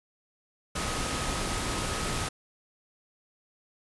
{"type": "tone in noise", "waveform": "sine", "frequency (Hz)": 1266, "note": "D#6", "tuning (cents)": 30, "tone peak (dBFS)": -40, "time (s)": [0.75, 2.29], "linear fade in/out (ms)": 10, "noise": "pink", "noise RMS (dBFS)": -31, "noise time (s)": [0.75, 2.29], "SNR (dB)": -12, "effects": ["resampled to 24000 Hz"]}